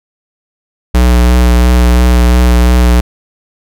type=tone with vibrato; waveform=square; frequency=60.9 Hz; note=B1; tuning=24 cents flat; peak=-5 dBFS; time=0.94-3.01 s; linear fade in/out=10 ms; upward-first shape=sine; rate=2.9 Hz; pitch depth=20 cents each way; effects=none